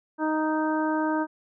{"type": "harmonic tone", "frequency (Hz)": 311.1, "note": "D#4", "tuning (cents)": 0, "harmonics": [1, 2, 3, 4, 5], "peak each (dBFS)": [-25, -31, -29, -36, -34], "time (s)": [0.18, 1.27], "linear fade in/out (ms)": 50, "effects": []}